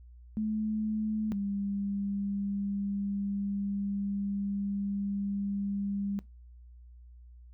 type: tone pair in turn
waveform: sine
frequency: 215.5 / 199.86 Hz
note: A3 / G3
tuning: -36 / +34 cents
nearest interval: minor second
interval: 130 cents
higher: first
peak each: -28 / -30 dBFS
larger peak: first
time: 0.37-1.32 / 1.32-6.19 s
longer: second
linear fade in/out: 0 ms
effects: noise-tail reverb RT60 0.2 s tail -21 dB re dry + added 60 Hz sine -49 dBFS peak until 7.53 s